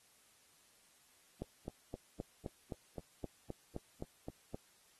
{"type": "click train", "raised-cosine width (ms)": 2, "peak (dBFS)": -28, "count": 13, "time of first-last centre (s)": [1.42, 4.545], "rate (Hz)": 3.84, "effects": ["white hiss -68 dBFS RMS until 4.99 s", "AAC 32 kbps"]}